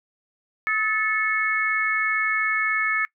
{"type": "tone cluster", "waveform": "sine", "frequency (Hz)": [1285, 1749, 2192], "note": ["E6", "A6", "C#7"], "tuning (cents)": [-45, -11, -20], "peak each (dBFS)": [-27, -24, -24], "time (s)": [0.67, 3.05], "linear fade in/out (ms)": 0, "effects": ["noise-tail reverb RT60 0.1 s tail -22 dB re dry"]}